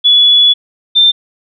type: tone pair in turn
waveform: sine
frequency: 3413 / 3580 Hz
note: G#7 / A7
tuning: +47 / +29 cents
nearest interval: minor second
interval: 82 cents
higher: second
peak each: -4 dBFS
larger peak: neither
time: 0.04-0.54 / 0.95-1.12 s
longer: first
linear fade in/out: 20 ms
effects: none